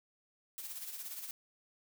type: noise with tremolo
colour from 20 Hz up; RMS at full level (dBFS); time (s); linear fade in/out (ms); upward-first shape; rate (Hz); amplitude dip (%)
blue; -42; 0.58-1.31; 0; sine; 17; 55
effects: none